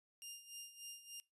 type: tone with tremolo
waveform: 15% pulse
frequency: 2808 Hz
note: F7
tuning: 9 cents sharp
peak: -40 dBFS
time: 0.22-1.2 s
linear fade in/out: 0 ms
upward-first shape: sine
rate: 3.4 Hz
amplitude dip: 75%
effects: noise-tail reverb RT60 0.2 s tail -20 dB re dry + resampled to 32000 Hz